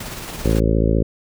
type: noise with tremolo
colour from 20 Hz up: pink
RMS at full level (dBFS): -30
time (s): 0-0.6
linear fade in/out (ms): 5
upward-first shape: square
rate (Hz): 18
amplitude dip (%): 30
type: harmonic tone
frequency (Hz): 55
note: A1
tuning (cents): 0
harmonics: 1 / 2 / 3 / 4 / 5 / 6 / 7 / 8 / 9 / 10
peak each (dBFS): -18 / -21 / -23 / -24 / -25 / -26 / -26 / -27 / -28 / -28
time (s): 0.44-1.03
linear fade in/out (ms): 10
effects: none